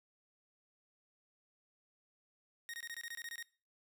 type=tone bursts; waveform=sawtooth; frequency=1865 Hz; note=A#6; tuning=in tune; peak=-39 dBFS; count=11; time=2.69-3.426 s; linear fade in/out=0 ms; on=46 ms; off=23 ms; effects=noise-tail reverb RT60 0.4 s tail -23 dB re dry